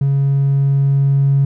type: tone with level ramp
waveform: triangle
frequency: 138.59 Hz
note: C#3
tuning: in tune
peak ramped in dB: -9 to -6 dBFS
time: 0.01-1.45 s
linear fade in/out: 5 ms
effects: tanh soft clip ceiling -7 dBFS